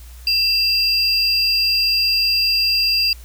triangle tone pair together, 2682 / 4779 Hz, E7 / D8, +29 / +29 cents, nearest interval minor seventh, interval 1000 cents, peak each -21 / -14 dBFS, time 0.27-3.13 s, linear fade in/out 2 ms, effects added 60 Hz sine -36 dBFS peak until 3.24 s + white hiss -47 dBFS RMS until 3.24 s

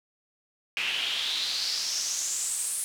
pink noise with band-pass filter sweep, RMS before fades -30 dBFS, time 0.77-2.84 s, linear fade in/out 0 ms, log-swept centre 2600 to 9800 Hz, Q 4.5, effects none

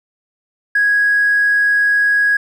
triangle tone with tanh clipping, 1658 Hz, G#6, 3 cents flat, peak -10 dBFS, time 0.75-2.37 s, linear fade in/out 5 ms, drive 1 dB, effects none

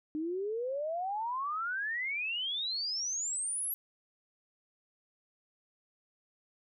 sine exponential sweep, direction up, 299.5 to 11720 Hz, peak -32 dBFS, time 0.15-3.74 s, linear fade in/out 0 ms, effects none

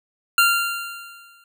25% pulse tone with exponential decay, 1388 Hz, F6, 11 cents flat, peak -8 dBFS, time 0.38-1.44 s, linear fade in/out 2 ms, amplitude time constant 230 ms, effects none

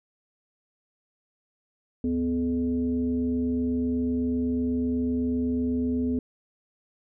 sine tone with frequency modulation, 251.5 Hz, B3, 32 cents sharp, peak -23 dBFS, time 2.04-6.19 s, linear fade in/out 2 ms, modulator 177 Hz, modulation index 0.61, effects none

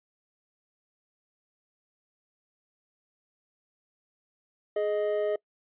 triangle tone pair together, 419.1 / 622.3 Hz, G#4 / D#5, +16 / 0 cents, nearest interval perfect fifth, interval 684 cents, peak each -26 dBFS, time 4.76-5.36 s, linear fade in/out 5 ms, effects noise-tail reverb RT60 0.1 s tail -24 dB re dry + resampled to 8000 Hz

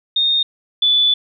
sine tone pair in turn, 3679 / 3474 Hz, A#7 / A7, -24 / -23 cents, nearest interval minor second, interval 99 cents, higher first, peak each -13 / -11 dBFS, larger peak second, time 0.16-0.43 / 0.82-1.14 s, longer second, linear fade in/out 5 ms, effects none

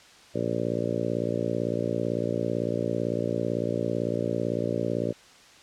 harmonic tone, 57.9 Hz, A#1, 11 cents flat, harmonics 2 / 3 / 4 / 5 / 6 / 7 / 8 / 9 / 10, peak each -34 / -34 / -34 / -34 / -34 / -34 / -34 / -34 / -34 dBFS, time 0.34-5.13 s, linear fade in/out 20 ms, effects white hiss -52 dBFS RMS until 5.62 s + low-pass 6000 Hz 12 dB/octave

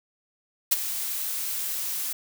blue noise with ADSR envelope, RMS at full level -17 dBFS, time 0.71-2.13 s, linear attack 13 ms, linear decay 22 ms, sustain -13 dB, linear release 6 ms, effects none

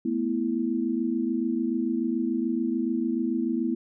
sine chord, A suspended second, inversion none, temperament equal, 220 / 246.9 / 329.6 Hz, A3 / B3 / E4, 0 / 0 / 0 cents, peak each -30 / -27 / -28 dBFS, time 0.05-3.75 s, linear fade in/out 5 ms, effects none

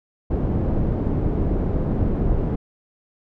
pink low-pass noise, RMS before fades -21 dBFS, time 0.3-2.56 s, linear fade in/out 10 ms, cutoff 400 Hz, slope 12 dB/octave, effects none

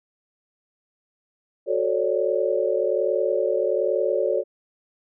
sine chord, D major seventh, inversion first, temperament equal with one note detuned, 370 / 440 / 546.1 / 587.3 Hz, F#4 / A4 / C#5 / D5, 0 / 0 / -26 / 0 cents, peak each -26 / -25 / -24 / -26 dBFS, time 1.66-4.44 s, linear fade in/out 50 ms, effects none

